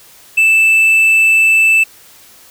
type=tone; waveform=triangle; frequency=2641 Hz; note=E7; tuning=3 cents sharp; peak=-5 dBFS; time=0.37-1.84 s; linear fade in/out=10 ms; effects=white hiss -42 dBFS RMS until 2.5 s